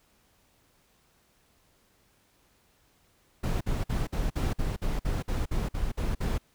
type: noise bursts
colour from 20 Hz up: brown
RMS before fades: -28 dBFS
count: 13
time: 3.43-6.382 s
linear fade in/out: 10 ms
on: 180 ms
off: 51 ms
effects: pink hiss -66 dBFS RMS until 6.54 s